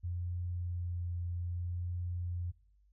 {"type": "tone with vibrato", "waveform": "sine", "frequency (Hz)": 87.7, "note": "F2", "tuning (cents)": 8, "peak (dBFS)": -34, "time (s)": [0.03, 2.52], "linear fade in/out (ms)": 20, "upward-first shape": "triangle", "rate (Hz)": 0.63, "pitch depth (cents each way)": 13, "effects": ["noise-tail reverb RT60 0.6 s tail -22 dB re dry", "added 50 Hz sine -64 dBFS peak until 2.92 s"]}